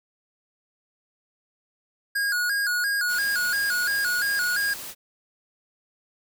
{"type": "tone with vibrato", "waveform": "square", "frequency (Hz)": 1539, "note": "G6", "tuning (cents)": -32, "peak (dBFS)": -23, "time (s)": [2.15, 4.74], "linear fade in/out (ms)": 10, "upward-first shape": "square", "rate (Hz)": 2.9, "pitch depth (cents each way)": 100}
{"type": "noise", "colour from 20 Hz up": "white", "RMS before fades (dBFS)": -37, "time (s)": [3.07, 4.95], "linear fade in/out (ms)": 50}
{"effects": []}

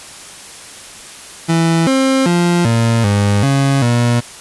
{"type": "tone with pitch steps", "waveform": "30% pulse", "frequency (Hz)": [165.2, 265.9, 173.9, 115.4, 101.9, 137.8, 119.7], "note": ["E3", "C4", "F3", "A#2", "G#2", "C#3", "A#2"], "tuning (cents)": [4, 28, -7, -17, -32, -10, 46], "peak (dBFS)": -8, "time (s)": [1.48, 4.21], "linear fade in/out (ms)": 20, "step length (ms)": 390, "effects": ["white hiss -34 dBFS RMS until 4.4 s", "resampled to 24000 Hz"]}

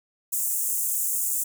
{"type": "high-pass noise", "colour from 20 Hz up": "pink", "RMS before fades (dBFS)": -26, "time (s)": [0.32, 1.44], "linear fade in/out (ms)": 10, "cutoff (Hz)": 7100, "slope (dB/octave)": 48, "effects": []}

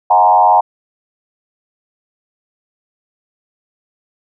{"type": "tone with frequency modulation", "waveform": "sine", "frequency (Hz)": 830.6, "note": "G#5", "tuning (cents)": 0, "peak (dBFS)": -6, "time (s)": [0.1, 0.61], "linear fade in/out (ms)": 10, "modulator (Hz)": 95.6, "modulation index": 1.5, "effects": []}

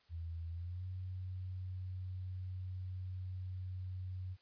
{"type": "tone with pitch glide", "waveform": "sine", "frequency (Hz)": [83.3, 92.43], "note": ["E2", "F#2"], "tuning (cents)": [19, -1], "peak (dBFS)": -40, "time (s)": [0.09, 4.37], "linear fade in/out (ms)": 50, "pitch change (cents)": 180, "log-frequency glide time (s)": [0.49, 0.85], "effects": ["white hiss -71 dBFS RMS until 4.41 s", "resampled to 11025 Hz"]}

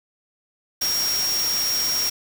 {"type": "tone in noise", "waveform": "sine", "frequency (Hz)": 5588, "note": "F8", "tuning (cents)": 0, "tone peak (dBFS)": -21, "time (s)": [0.81, 2.1], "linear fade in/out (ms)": 10, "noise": "white", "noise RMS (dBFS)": -28, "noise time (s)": [0.81, 2.1], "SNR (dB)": 4, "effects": []}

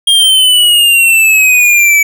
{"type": "exponential sweep", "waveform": "square", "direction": "down", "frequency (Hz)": [3237, 2287], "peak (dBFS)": -5, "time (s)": [0.07, 2.03], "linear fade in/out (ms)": 5, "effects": []}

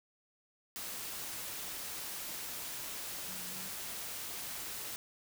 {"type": "tone in noise", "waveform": "sine", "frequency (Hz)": 185, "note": "F#3", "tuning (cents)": 0, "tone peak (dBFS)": -52, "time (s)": [3.28, 3.69], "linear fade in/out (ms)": 0, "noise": "white", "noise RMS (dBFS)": -42, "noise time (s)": [0.76, 4.96], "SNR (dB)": -13, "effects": []}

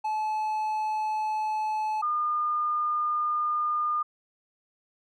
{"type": "tone pair in turn", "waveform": ["triangle", "sine"], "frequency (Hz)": [862, 1213.2], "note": ["A5", "D#6"], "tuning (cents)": [-36, -44], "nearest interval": "tritone", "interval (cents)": 592, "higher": "second", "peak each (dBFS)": -24, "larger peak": "neither", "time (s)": [[0.04, 2.02], [2.02, 4.03]], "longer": "second", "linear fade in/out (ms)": 10, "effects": []}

